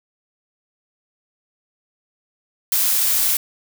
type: noise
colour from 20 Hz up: blue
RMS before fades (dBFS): -18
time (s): 2.72-3.37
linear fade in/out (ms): 2
effects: none